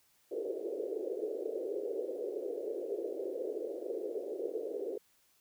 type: band-pass noise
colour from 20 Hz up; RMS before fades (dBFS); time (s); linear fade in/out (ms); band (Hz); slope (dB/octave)
pink; -38; 0.31-4.98; 5; 370 to 510; 48
effects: white hiss -70 dBFS RMS until 5.4 s